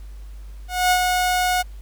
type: tone with ADSR envelope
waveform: sawtooth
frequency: 728 Hz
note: F#5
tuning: 28 cents flat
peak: -10 dBFS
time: 0.68-1.63 s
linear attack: 230 ms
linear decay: 73 ms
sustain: -4 dB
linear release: 22 ms
effects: added 50 Hz sine -34 dBFS peak until 1.81 s + pink hiss -55 dBFS RMS until 1.81 s